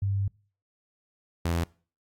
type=tone pair in turn; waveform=sine / sawtooth; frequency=98.8 / 84.4 Hz; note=G2 / E2; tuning=+14 / +41 cents; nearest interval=minor third; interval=273 cents; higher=first; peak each=-24 / -21 dBFS; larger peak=second; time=0.02-0.28 / 1.45-1.64 s; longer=first; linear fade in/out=5 ms; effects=noise-tail reverb RT60 0.4 s tail -24 dB re dry + AAC 64 kbps